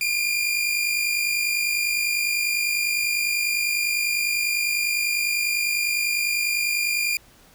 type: tone pair together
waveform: sawtooth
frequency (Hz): 2369 / 2419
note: D7 / D#7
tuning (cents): +14 / -49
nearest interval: unison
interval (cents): 37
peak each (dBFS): -24 / -19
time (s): 0.01-7.17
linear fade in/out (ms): 2
effects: pink hiss -53 dBFS RMS until 7.54 s